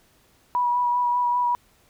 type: tone with vibrato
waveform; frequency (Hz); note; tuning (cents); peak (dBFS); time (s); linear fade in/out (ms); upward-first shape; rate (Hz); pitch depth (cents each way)
sine; 974; B5; -24; -19; 0.55-1.55; 0; sine; 5.1; 19
effects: pink hiss -60 dBFS RMS until 1.89 s